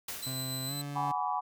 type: noise with exponential decay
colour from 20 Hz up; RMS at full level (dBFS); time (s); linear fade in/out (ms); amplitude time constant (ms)
white; -37; 0.08-0.87; 5; 170
type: tone with tremolo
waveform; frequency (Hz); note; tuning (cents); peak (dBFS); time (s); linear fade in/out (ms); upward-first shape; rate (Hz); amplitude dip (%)
20% pulse; 4026; B7; +33; -29; 0.22-0.82; 10; triangle; 7.1; 30
type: tone with pitch glide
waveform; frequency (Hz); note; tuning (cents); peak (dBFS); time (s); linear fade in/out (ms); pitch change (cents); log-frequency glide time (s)
30% pulse; 130.81 to 143.48; C3 to D3; 0 to -40; -34; 0.26-1.12; 10; +160; 0.66-0.74
type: chord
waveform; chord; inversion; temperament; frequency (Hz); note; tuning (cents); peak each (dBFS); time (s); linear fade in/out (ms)
sine; G# half-diminished seventh; third; equal with one note detuned; 740 / 830.6 / 987.8 / 1145.2; F#5 / G#5 / B5 / D6; 0 / 0 / 0 / -44; -35 / -34 / -34 / -36; 0.95-1.41; 20
effects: none